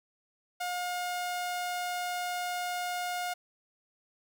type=tone; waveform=sawtooth; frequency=715 Hz; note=F5; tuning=41 cents sharp; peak=-28 dBFS; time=0.6-3.34 s; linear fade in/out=10 ms; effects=none